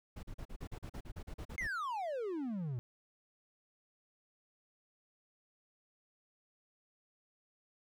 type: noise bursts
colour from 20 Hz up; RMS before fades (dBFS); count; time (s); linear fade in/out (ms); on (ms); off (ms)
brown; -44; 14; 0.16-1.674; 10; 71; 40
type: exponential sweep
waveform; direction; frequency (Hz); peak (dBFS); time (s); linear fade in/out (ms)
triangle; down; 2169 to 114.5; -34; 1.58-2.79; 0
effects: none